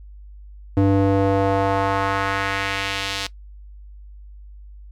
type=tone with band-pass filter sweep; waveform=square; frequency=98 Hz; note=G2; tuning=in tune; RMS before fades=-20 dBFS; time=0.77-3.27 s; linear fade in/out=0 ms; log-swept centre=290 to 4100 Hz; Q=1.3; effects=noise-tail reverb RT60 0.1 s tail -19 dB re dry + added 50 Hz sine -38 dBFS peak until 4.91 s